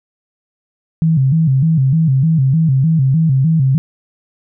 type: tone with vibrato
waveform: sine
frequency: 146.83 Hz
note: D3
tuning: in tune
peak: -9 dBFS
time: 1.02-3.78 s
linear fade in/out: 0 ms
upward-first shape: square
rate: 3.3 Hz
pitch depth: 170 cents each way
effects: none